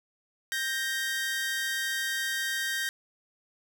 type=tone pair together; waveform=sawtooth; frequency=1578 / 1863.4 Hz; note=G6 / A#6; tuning=+11 / -1 cents; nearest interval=minor third; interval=288 cents; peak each=-28 dBFS; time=0.52-2.89 s; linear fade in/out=0 ms; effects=none